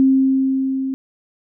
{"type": "tone with level ramp", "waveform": "sine", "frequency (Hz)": 266.1, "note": "C4", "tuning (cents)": 29, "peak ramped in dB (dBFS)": [-9, -20], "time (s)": [0, 0.94], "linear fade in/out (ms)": 0, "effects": []}